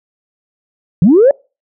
sine linear sweep, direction up, 147.5 to 587.3 Hz, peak -3 dBFS, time 1.02-1.31 s, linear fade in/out 2 ms, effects noise-tail reverb RT60 0.3 s tail -25 dB re dry + tanh soft clip ceiling 0 dBFS

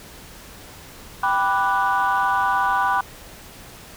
sine chord, G major seventh, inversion none, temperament equal, 784 / 987.8 / 1174.7 / 1480 Hz, G5 / B5 / D6 / F#6, 0 / 0 / 0 / 0 cents, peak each -22 / -20 / -23 / -23 dBFS, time 1.23-3.01 s, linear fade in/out 5 ms, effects tanh soft clip ceiling -11 dBFS + pink hiss -42 dBFS RMS until 3.96 s

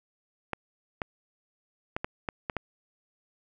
clicks, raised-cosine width 0.5 ms, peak -15 dBFS, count 7, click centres 0.533 / 1.018 / 1.965 / 2.045 / 2.288 / 2.498 / 2.567 s, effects none

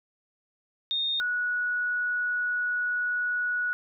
sine tone pair in turn, 3677 / 1465.1 Hz, A#7 / F#6, -24 / -17 cents, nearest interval octave + major third, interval 1593 cents, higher first, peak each -25 dBFS, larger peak neither, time 0.91-1.2 / 1.2-3.73 s, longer second, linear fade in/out 0 ms, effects none

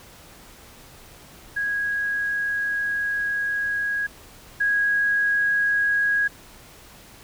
sine tone pair in turn, 1651 / 1651 Hz, G#6 / G#6, -11 / -11 cents, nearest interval unison, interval 0 cents, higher neither, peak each -22 / -18 dBFS, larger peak second, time 1.56-4.07 / 4.6-6.28 s, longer first, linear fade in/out 10 ms, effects pink hiss -47 dBFS RMS until 7.23 s

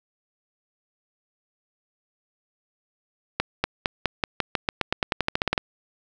accelerating click train, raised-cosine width 0.3 ms, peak -5 dBFS, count 19, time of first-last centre 3.4-5.578 s, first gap 240 ms, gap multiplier 0.91, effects none

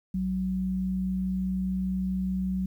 sine tone pair together, 62.3 / 187.1 Hz, B1 / F#3, +16 / +20 cents, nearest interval octave + perfect fifth, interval 1904 cents, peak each -36 / -26 dBFS, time 0.14-2.66 s, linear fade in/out 5 ms, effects 10-bit

